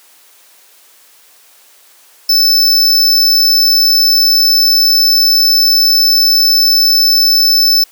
square tone, 5274 Hz, E8, in tune, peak -7 dBFS, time 2.29-7.84 s, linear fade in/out 5 ms, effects white hiss -45 dBFS RMS until 7.91 s + high-pass 400 Hz 12 dB/octave

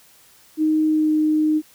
sine tone with pitch glide, 311.1 to 308.1 Hz, D#4 to D#4, 0 to -17 cents, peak -15 dBFS, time 0.57-1.62 s, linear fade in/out 50 ms, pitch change -17 cents, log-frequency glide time 0.86-1.11 s, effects white hiss -52 dBFS RMS until 1.74 s

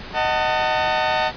sawtooth chord, D# diminished, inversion none, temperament just, 622.3 / 746.7 / 896 Hz, D#5 / F#5 / A5, 0 / +16 / +31 cents, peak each -19 / -19 / -18 dBFS, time 0.13-1.32 s, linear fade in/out 50 ms, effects pink hiss -35 dBFS RMS until 1.36 s + resampled to 11025 Hz

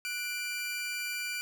sawtooth tone pair together, 1474.7 / 2360 Hz, F#6 / D7, -6 / +8 cents, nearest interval minor sixth, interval 814 cents, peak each -36 / -31 dBFS, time 0.05-1.41 s, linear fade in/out 0 ms, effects none

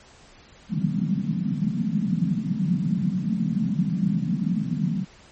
white band-pass noise, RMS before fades -24 dBFS, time 0.69-5.06 s, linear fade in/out 50 ms, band 150 to 220 Hz, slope 48 dB/octave, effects pink hiss -51 dBFS RMS until 5.31 s + MP3 32 kbps

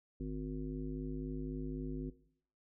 harmonic tone, 51.91 Hz, G#1, in tune, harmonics 1 / 3 / 5 / 7 / 9, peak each -41 / -44 / -42 / -47 / -54 dBFS, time 0.2-2.1 s, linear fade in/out 5 ms, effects noise-tail reverb RT60 0.6 s tail -17 dB re dry

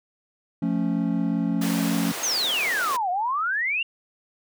triangle chord, F augmented, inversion none, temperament equal, 174.61 / 220 / 277.2 Hz, F3 / A3 / C#4, 0 / 0 / 0 cents, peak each -24 dBFS, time 0.62-2.12 s, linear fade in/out 5 ms
pink high-pass noise, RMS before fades -32 dBFS, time 1.61-2.97 s, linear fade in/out 10 ms, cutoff 450 Hz, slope 12 dB/octave
sine exponential two-way sweep, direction down then up, 6645 to 698.5 to 2844 Hz, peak -22 dBFS, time 2.23-3.83 s, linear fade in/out 5 ms, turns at 3.1 s
effects none

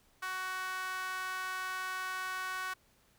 sawtooth tone with high-pass filter, 373.1 Hz, F#4, 14 cents sharp, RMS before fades -38 dBFS, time 0.22-2.74 s, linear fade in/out 10 ms, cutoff 1300 Hz, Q 4.6, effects pink hiss -68 dBFS RMS until 3.18 s

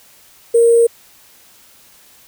sine tone with sample-and-hold, 466.2 Hz, A#4, in tune, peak -7 dBFS, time 0.54-0.87 s, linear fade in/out 10 ms, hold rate 8820 Hz, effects white hiss -47 dBFS RMS until 2.27 s

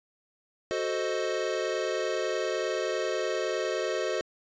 square chord, F# diminished seventh, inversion none, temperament equal, 370 / 440 / 523.3 / 622.3 Hz, F#4 / A4 / C5 / Eb5, 0 / 0 / 0 / 0 cents, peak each -34 dBFS, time 0.71-4.21 s, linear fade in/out 0 ms, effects resampled to 16000 Hz

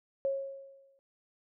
sine tone with exponential decay, 546 Hz, C#5, 26 cents flat, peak -26 dBFS, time 0.25-0.99 s, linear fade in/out 0 ms, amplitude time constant 160 ms, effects none

